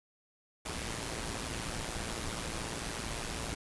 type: noise with amplitude modulation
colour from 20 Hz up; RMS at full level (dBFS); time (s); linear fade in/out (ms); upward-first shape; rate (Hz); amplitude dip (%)
pink; -35; 0.65-3.55; 10; sine; 114; 65
effects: resampled to 24000 Hz